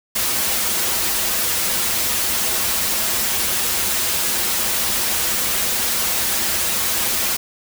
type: noise with comb filter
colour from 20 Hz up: white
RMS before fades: -20 dBFS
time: 0.15-7.37 s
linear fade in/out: 10 ms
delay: 6.9 ms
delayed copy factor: -0.65
effects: none